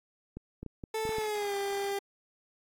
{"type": "clicks", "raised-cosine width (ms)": 3, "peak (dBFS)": -27, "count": 7, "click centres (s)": [0.37, 0.63, 0.663, 0.838, 1.053, 1.092, 1.184]}
{"type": "tone with pitch glide", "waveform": "30% pulse", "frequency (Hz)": [440, 398.8], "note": ["A4", "G4"], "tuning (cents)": [0, 30], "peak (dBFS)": -28, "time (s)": [0.94, 1.99], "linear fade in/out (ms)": 5, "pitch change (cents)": -170, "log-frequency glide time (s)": [1.14, 1.55]}
{"effects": ["AAC 64 kbps"]}